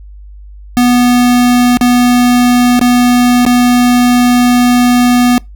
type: tone with dropouts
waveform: square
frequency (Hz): 245.3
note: B3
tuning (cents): -12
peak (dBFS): -6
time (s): 0.77-5.38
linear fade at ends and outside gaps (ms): 0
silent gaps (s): 1.771-1.811 / 2.793-2.813 / 3.451-3.464
effects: noise-tail reverb RT60 0.2 s tail -25 dB re dry + added 50 Hz sine -29 dBFS peak until 5.55 s